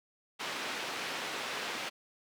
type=band-pass noise; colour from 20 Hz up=white; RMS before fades=-38 dBFS; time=0.39-1.9 s; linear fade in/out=20 ms; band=240 to 3100 Hz; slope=12 dB/octave; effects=none